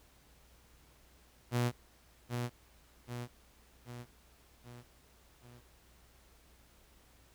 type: tone with echo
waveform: sawtooth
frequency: 121.2 Hz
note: B2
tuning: 32 cents flat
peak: -25 dBFS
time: 1.51-1.72 s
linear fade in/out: 50 ms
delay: 780 ms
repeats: 5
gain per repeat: -5 dB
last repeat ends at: 5.62 s
effects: added 60 Hz sine -65 dBFS peak until 7.34 s + pink hiss -65 dBFS RMS until 7.34 s